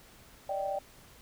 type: tone cluster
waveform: sine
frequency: 583 / 618 / 780 Hz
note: D5 / D#5 / G5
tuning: -13 / -12 / -9 cents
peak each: -34 / -39 / -34 dBFS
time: 0.49-0.79 s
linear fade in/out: 5 ms
effects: pink hiss -56 dBFS RMS until 1.21 s